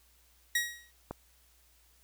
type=tone with exponential decay; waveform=sawtooth; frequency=1900 Hz; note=A#6; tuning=33 cents sharp; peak=-21 dBFS; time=0.55-0.91 s; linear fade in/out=5 ms; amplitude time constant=77 ms
type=click; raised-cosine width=1 ms; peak=-23 dBFS; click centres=1.11 s
effects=added 60 Hz sine -66 dBFS peak until 2.03 s + white hiss -66 dBFS RMS until 2.03 s